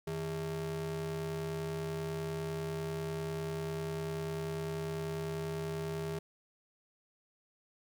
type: ring-modulated tone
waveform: square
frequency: 123.47 Hz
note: B2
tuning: in tune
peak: -33 dBFS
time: 0.07-6.19 s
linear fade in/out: 5 ms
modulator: 282 Hz
effects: 11-bit